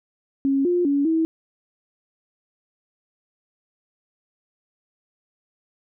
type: tone with pitch steps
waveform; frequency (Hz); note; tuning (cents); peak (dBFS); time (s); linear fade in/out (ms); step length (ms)
sine; 273.6 / 353.2 / 282.7 / 323.5; C#4 / F4 / C#4 / E4; -23 / +20 / +34 / -32; -17; 0.45-1.25; 0; 200
effects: none